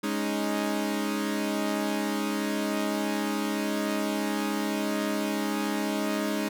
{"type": "chord", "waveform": "sawtooth", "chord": "Ab suspended fourth", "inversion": "none", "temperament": "equal", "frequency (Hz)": [207.7, 277.2, 311.1], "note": ["Ab3", "Db4", "Eb4"], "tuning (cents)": [0, 0, 0], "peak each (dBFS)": [-26, -29, -27], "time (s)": [0.03, 6.49], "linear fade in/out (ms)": 10, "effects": []}